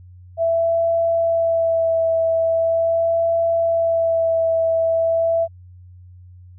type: tone with vibrato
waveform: sine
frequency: 662 Hz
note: E5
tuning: 7 cents sharp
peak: -15 dBFS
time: 0.37-5.48 s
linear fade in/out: 50 ms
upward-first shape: sine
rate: 0.41 Hz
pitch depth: 15 cents each way
effects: added 90 Hz sine -40 dBFS peak until 6.58 s